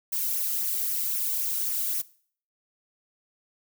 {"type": "noise with flanger", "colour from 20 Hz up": "violet", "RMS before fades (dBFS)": -28, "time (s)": [0.12, 2.02], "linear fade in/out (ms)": 10, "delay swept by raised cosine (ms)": [0.24, 1.2], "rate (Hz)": 3.8, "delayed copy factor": -0.55, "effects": ["noise-tail reverb RT60 0.5 s tail -20 dB re dry"]}